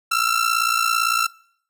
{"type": "ring-modulated tone", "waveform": "sawtooth", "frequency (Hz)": 1344, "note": "E6", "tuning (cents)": 33, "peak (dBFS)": -11, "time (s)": [0.11, 1.27], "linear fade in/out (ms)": 10, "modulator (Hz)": 28.9, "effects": ["noise-tail reverb RT60 0.6 s tail -23 dB re dry"]}